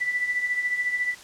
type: tone with tremolo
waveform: sine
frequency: 1975.5 Hz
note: B6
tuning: in tune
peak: -20 dBFS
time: 0-1.15 s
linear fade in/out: 20 ms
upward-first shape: triangle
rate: 14 Hz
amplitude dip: 70%
effects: white hiss -45 dBFS RMS until 1.23 s + low-pass 8000 Hz 12 dB/octave